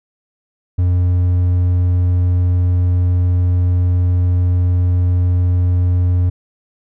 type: tone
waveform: triangle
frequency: 89.3 Hz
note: F2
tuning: 39 cents sharp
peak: -9 dBFS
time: 0.78-6.3 s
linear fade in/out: 10 ms
effects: none